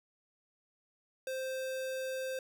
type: tone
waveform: square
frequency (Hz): 523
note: C5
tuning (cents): -1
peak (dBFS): -36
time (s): 1.27-2.39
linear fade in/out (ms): 2
effects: none